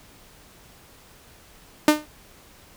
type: tone with exponential decay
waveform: sawtooth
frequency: 302.4 Hz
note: D#4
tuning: 49 cents flat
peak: -6 dBFS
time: 1.88-2.06 s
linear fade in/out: 2 ms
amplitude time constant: 38 ms
effects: pink hiss -51 dBFS RMS until 2.76 s